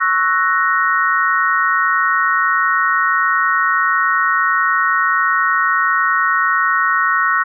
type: chord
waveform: sine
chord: F# dominant seventh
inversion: second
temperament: equal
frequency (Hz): 1108.7 / 1318.5 / 1480 / 1864.7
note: C#6 / E6 / F#6 / A#6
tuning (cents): 0 / 0 / 0 / 0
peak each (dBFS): -18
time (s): 0-7.44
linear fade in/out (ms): 20
effects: none